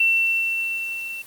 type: tone with level ramp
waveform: sine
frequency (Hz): 2700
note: E7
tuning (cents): +41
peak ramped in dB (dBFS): -14 to -29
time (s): 0-1.22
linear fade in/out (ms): 5
effects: white hiss -44 dBFS RMS until 1.26 s + Opus 32 kbps